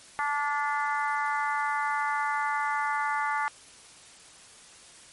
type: harmonic tone with a mistuned harmonic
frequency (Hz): 290.9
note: D4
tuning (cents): -16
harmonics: 3 / 4 / 5 / 6 / 7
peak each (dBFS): -29 / -31 / -33 / -35 / -36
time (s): 0.19-3.48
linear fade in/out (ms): 0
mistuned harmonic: 5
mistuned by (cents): -21
effects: white hiss -51 dBFS RMS until 5.12 s + MP3 48 kbps